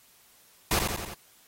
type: noise with echo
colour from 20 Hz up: pink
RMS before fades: -25 dBFS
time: 0.71-0.79 s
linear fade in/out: 2 ms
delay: 87 ms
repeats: 4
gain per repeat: -4 dB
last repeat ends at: 1.138 s
effects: white hiss -59 dBFS RMS until 1.47 s + AAC 48 kbps